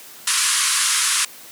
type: band-pass noise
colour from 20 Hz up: white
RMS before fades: -19 dBFS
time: 0.27-1.25 s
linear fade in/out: 5 ms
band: 1000 to 11000 Hz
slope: 96 dB/octave
effects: white hiss -41 dBFS RMS until 1.51 s + high-pass 150 Hz 12 dB/octave